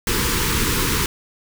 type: band-stop noise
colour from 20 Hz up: pink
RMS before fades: -20 dBFS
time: 0.07-1.06 s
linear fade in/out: 2 ms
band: 500 to 890 Hz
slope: 96 dB/octave
effects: none